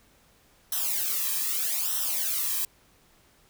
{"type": "noise with flanger", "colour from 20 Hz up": "blue", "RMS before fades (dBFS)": -28, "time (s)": [0.72, 2.65], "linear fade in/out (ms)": 2, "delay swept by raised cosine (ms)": [0.43, 1.42], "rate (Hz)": 0.81, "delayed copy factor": -0.85, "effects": ["pink hiss -61 dBFS RMS until 3.49 s"]}